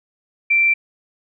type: tone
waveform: sine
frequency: 2349 Hz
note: D7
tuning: in tune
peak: -12 dBFS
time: 0.5-0.74 s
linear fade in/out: 10 ms
effects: none